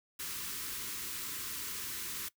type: band-stop noise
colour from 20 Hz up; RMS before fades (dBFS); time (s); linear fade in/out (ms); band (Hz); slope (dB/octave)
white; -40; 0.19-2.29; 10; 460 to 990; 48
effects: noise-tail reverb RT60 0.1 s tail -20 dB re dry